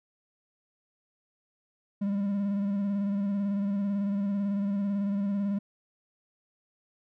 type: tone with vibrato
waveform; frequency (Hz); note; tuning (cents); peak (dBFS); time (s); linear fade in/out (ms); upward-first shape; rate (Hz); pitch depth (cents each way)
triangle; 200.3; G3; +38; -24; 2.01-5.59; 10; square; 18; 29
effects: none